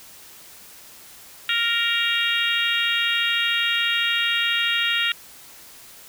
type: harmonic tone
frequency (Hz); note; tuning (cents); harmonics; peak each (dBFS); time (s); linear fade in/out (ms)
466.2; A#4; 0; 3 / 4 / 5 / 6 / 7 / 8; -27 / -26 / -28 / -24 / -27 / -28; 1.49-5.12; 2
effects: white hiss -45 dBFS RMS until 6.08 s